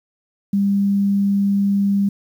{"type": "tone", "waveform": "sine", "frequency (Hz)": 199.4, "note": "G3", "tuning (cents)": 30, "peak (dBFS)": -14, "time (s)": [0.53, 2.09], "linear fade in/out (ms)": 5, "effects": ["8-bit"]}